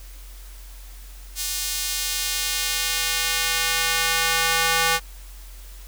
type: tone with high-pass filter sweep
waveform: square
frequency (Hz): 164.81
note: E3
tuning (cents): 0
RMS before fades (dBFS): -23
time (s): 1.35-5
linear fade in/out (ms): 50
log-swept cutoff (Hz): 5300 to 1100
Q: 0.71
effects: added 45 Hz sine -38 dBFS peak until 5.87 s + white hiss -48 dBFS RMS until 5.87 s